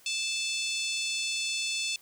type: harmonic tone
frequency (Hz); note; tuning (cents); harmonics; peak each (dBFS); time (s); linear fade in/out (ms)
877; A5; -6; 3 / 4 / 5 / 6 / 7 / 8 / 9 / 10; -33 / -35 / -37 / -39 / -40 / -41 / -42 / -43; 0.06-1.96; 2
effects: white hiss -58 dBFS RMS until 2.01 s